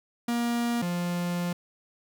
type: tone pair in turn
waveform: 45% pulse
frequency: 237 / 175.14 Hz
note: A#3 / F3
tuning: +29 / +5 cents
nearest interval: perfect fourth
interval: 524 cents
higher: first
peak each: -25 / -27 dBFS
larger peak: first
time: 0.28-0.82 / 0.82-1.53 s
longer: second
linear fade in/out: 5 ms
effects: none